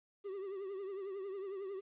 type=tone with vibrato; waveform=triangle; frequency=390 Hz; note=G4; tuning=9 cents flat; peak=-38 dBFS; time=0.24-1.81 s; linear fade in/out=20 ms; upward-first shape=triangle; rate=11 Hz; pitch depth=93 cents each way; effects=resampled to 8000 Hz + 12-bit